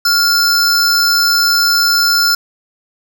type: tone pair together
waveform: square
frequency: 1396.9 / 5274 Hz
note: F6 / E8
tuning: 0 / 0 cents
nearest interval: octave + major seventh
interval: 2300 cents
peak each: -13 dBFS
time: 0.05-2.35 s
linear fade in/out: 5 ms
effects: none